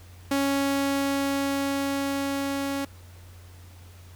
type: tone with level ramp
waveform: sawtooth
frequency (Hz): 277.2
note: C#4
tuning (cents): 0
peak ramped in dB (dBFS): -18 to -23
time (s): 0.31-2.85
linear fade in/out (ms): 5
effects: added 89 Hz sine -45 dBFS peak until 4.15 s + pink hiss -54 dBFS RMS until 4.15 s